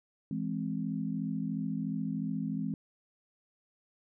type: chord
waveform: sine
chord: E augmented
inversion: none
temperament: equal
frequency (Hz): 164.81 / 207.7 / 261.6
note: E3 / G#3 / B#3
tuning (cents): 0 / 0 / 0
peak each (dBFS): -36 / -35 / -36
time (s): 0.31-2.74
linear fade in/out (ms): 2
effects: none